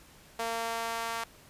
sawtooth tone with high-pass filter sweep, 229.1 Hz, A#3, 30 cents flat, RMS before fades -34 dBFS, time 0.39-1.24 s, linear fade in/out 5 ms, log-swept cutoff 630 to 980 Hz, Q 1.5, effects pink hiss -56 dBFS RMS until 1.49 s + resampled to 32000 Hz

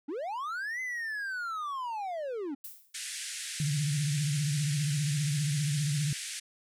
triangle linear two-way sweep, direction up then down, 260 to 2058 to 260 Hz, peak -31 dBFS, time 0.08-2.55 s, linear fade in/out 10 ms, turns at 0.81 s
violet noise with exponential decay, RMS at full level -40 dBFS, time 2.64-3.01 s, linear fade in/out 5 ms, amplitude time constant 80 ms
white band-pass noise, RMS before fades -39 dBFS, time 2.94-6.4 s, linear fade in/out 10 ms, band 1600 to 10000 Hz, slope 48 dB/octave
sine tone with vibrato, 146.83 Hz, D3, in tune, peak -27 dBFS, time 3.6-6.13 s, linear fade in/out 2 ms, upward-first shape sine, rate 15 Hz, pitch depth 96 cents each way
effects none

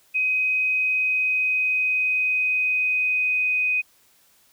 sine tone with pitch glide, 2518 to 2501 Hz, D#7 to D#7, +20 to +8 cents, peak -19 dBFS, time 0.14-3.82 s, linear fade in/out 20 ms, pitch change -12 cents, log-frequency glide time 0.79-3.6 s, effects white hiss -59 dBFS RMS until 4.52 s

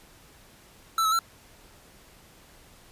square tone with pitch steps, 1326 / 1290 / 1349 Hz, E6 / E6 / E6, +10 / -38 / +40 cents, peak -22 dBFS, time 0.98-1.19 s, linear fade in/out 2 ms, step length 70 ms, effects pink hiss -54 dBFS RMS until 2.91 s + resampled to 32000 Hz

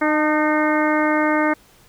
harmonic tone with a mistuned harmonic, 305.6 Hz, D#4, 31 cents flat, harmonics 1 / 2 / 3 / 4 / 5 / 6 / 7, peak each -19 / -22 / -24 / -25 / -26 / -27 / -27 dBFS, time 0.01-1.54 s, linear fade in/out 10 ms, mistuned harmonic 3, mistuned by -31 cents, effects pink hiss -52 dBFS RMS until 1.88 s

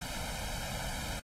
pink noise with comb filter, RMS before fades -38 dBFS, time 0.01-1.2 s, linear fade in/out 10 ms, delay 1.3 ms, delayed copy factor +0.95, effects low-pass 11000 Hz 12 dB/octave + AAC 48 kbps

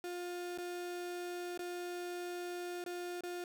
35% pulse tone with dropouts, 353.5 Hz, F4, 21 cents sharp, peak -38 dBFS, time 0.04-3.44 s, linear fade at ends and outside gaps 1 ms, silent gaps 0.576-0.584 / 1.576-1.592 / 2.84-2.862 / 3.208-3.235 s, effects none

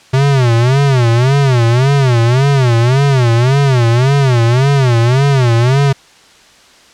square tone with vibrato, 127.8 Hz, C3, 40 cents flat, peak -8 dBFS, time 0.13-5.93 s, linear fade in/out 10 ms, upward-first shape sine, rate 1.8 Hz, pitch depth 180 cents each way, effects white hiss -43 dBFS RMS until 6.93 s + low-pass 6000 Hz 12 dB/octave

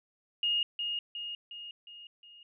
sine tone with echo, 2853 Hz, F7, 36 cents sharp, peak -26 dBFS, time 0.43-0.63 s, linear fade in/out 2 ms, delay 360 ms, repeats 5, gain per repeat -5 dB, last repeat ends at 2.43 s, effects none

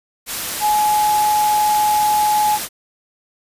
sine tone in noise, 844 Hz, G#5, 28 cents sharp, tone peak -13 dBFS, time 0.6-2.59 s, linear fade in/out 50 ms, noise white, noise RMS -24 dBFS, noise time 0.26-2.69 s, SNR +8 dB, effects resampled to 32000 Hz

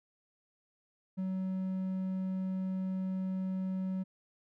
triangle tone, 188 Hz, F#3, 28 cents sharp, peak -30 dBFS, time 1.17-4.04 s, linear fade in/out 20 ms, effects none

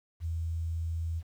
sine tone with quantisation, 82.41 Hz, E2, in tune, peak -30 dBFS, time 0.2-1.23 s, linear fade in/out 50 ms, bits 10, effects none

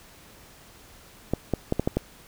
clicks, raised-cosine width 2 ms, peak -9 dBFS, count 6, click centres 1.336 / 1.537 / 1.724 / 1.796 / 1.875 / 1.97 s, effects pink hiss -51 dBFS RMS until 2.27 s

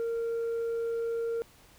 sine tone, 461.9 Hz, A#4, 16 cents flat, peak -26 dBFS, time 0-1.42 s, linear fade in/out 0 ms, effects tanh soft clip ceiling -28 dBFS + pink hiss -58 dBFS RMS until 1.78 s

